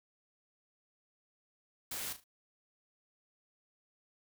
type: noise with echo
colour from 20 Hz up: white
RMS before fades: -40 dBFS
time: 1.91-2.13 s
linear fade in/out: 5 ms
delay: 37 ms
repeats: 3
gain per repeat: -10 dB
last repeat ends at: 2.241 s
effects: none